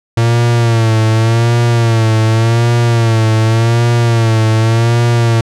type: tone with vibrato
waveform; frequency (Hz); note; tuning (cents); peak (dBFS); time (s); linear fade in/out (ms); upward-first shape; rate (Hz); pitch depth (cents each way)
45% pulse; 114.5; A#2; -31; -8; 0.17-5.41; 5; sine; 0.87; 64
effects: low-pass 8000 Hz 12 dB/octave